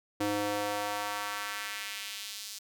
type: tone with high-pass filter sweep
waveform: square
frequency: 103.1 Hz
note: G#2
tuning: 12 cents flat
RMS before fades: -35 dBFS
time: 0.2-2.59 s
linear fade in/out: 10 ms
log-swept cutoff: 310 to 5100 Hz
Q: 1.3
effects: none